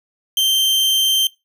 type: tone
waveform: 40% pulse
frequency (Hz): 3136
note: G7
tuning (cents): 0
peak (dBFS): -13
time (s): 0.37-1.27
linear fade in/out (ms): 2
effects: noise-tail reverb RT60 0.2 s tail -19 dB re dry